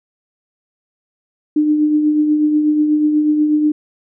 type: tone with tremolo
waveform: sine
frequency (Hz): 301.9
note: D4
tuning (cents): +48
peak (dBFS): -9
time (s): 1.56-3.72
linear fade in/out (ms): 5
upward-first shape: triangle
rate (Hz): 8.2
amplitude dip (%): 45
effects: none